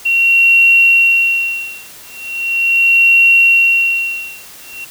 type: tone with tremolo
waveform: sine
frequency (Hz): 2738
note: F7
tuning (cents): -35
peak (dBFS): -5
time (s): 0.05-4.85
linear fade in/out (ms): 10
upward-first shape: sine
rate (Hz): 0.39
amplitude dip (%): 100
effects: white hiss -36 dBFS RMS until 4.9 s